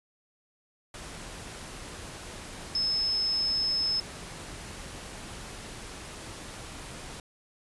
sine tone in noise, 5200 Hz, E8, 24 cents flat, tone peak -25 dBFS, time 2.75-4 s, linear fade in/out 2 ms, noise pink, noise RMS -42 dBFS, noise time 0.94-7.2 s, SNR +14 dB, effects resampled to 24000 Hz

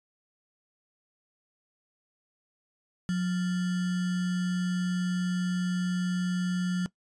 sine tone with sample-and-hold, 180.3 Hz, F#3, 45 cents flat, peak -25 dBFS, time 3.09-6.86 s, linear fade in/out 0 ms, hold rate 1575 Hz, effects noise-tail reverb RT60 0.1 s tail -19 dB re dry + resampled to 22050 Hz

